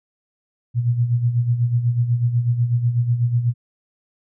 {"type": "tone with tremolo", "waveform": "sine", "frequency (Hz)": 120, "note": "B2", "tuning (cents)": -49, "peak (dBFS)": -13, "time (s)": [0.74, 3.54], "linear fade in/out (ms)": 50, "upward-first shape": "sine", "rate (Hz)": 8.1, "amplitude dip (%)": 65, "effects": []}